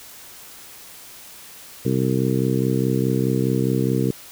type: harmonic tone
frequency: 64.8 Hz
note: C2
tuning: 16 cents flat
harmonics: 2 / 3 / 4 / 5 / 6 / 7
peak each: -22 / -24 / -25 / -26 / -27 / -27 dBFS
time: 1.85-4.11 s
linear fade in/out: 5 ms
effects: white hiss -42 dBFS RMS until 4.31 s